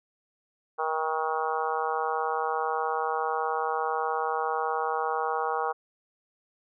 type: harmonic tone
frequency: 158.4 Hz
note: D#3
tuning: 31 cents sharp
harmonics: 3 / 4 / 5 / 6 / 7 / 8 / 9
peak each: -32 / -40 / -30 / -35 / -33 / -35 / -38 dBFS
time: 0.78-5.73 s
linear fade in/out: 20 ms
effects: none